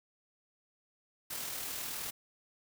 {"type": "noise with amplitude modulation", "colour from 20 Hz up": "white", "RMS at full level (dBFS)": -38, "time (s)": [1.3, 2.11], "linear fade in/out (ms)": 10, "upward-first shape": "sine", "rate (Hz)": 39.6, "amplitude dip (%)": 35, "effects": []}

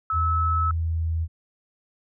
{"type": "tone", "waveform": "sine", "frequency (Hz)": 1300, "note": "E6", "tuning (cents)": -24, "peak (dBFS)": -22, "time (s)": [0.1, 0.71], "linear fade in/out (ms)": 2}
{"type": "tone with pitch glide", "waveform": "sine", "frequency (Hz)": [82.41, 81.65], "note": ["E2", "E2"], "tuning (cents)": [0, -16], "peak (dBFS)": -22, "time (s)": [0.12, 1.28], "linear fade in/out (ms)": 50, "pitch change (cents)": -16, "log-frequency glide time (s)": [0.64, 1.06]}
{"effects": []}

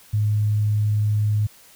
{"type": "tone", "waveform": "sine", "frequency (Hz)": 105.5, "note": "G#2", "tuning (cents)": 28, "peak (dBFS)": -17, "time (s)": [0.13, 1.47], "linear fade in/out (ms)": 10, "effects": ["white hiss -50 dBFS RMS until 1.75 s"]}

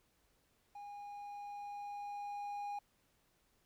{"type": "tone with level ramp", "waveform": "triangle", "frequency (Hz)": 817, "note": "G#5", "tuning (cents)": -29, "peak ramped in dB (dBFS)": [-45, -37], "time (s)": [0.75, 2.79], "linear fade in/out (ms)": 5, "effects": ["pink hiss -75 dBFS RMS until 3.65 s"]}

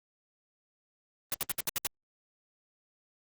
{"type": "noise bursts", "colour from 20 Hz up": "white", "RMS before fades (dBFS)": -30, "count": 7, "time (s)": [1.32, 1.869], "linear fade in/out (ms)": 0, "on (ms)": 21, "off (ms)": 67, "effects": ["Opus 24 kbps"]}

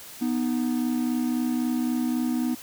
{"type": "tone pair together", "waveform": "triangle", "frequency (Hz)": [245.9, 309.7], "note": ["B3", "D#4"], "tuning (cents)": [-7, -8], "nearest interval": "major third", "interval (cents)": 399, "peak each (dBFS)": [-22, -27], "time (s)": [0.21, 2.55], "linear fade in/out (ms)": 10, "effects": ["white hiss -43 dBFS RMS until 2.62 s"]}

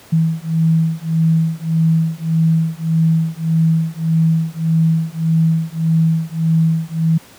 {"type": "beating tone pair", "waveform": "sine", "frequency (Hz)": [161.4, 163.1], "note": ["E3", "E3"], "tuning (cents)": [-36, -18], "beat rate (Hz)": 1.7, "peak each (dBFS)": -15, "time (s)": [0.12, 7.18], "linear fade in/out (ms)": 10, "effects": ["pink hiss -43 dBFS RMS until 7.38 s", "high-pass 100 Hz 12 dB/octave"]}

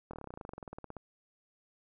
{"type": "slowing click train", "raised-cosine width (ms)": 1, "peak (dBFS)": -29, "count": 22, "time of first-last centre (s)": [0.11, 0.967], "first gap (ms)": 24, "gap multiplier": 1.05, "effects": []}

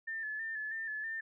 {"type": "tone with vibrato", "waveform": "sine", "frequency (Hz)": 1760, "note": "A6", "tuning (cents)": 0, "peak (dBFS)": -36, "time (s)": [0.07, 1.21], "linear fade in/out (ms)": 10, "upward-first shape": "square", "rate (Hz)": 3.1, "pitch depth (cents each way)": 37, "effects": []}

